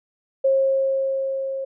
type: tone with level ramp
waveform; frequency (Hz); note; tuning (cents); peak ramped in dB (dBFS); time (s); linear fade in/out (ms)
sine; 538; C5; +48; -14 to -25; 0.44-1.65; 10
effects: none